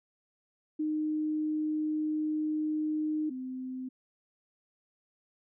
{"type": "tone pair in turn", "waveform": "sine", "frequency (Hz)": [307.4, 257.6], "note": ["D#4", "C4"], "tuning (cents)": [-21, -27], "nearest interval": "minor third", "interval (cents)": 306, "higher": "first", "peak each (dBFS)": [-28, -35], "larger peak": "first", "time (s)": [[0.79, 3.3], [3.3, 3.89]], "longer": "first", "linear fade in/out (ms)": 10, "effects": []}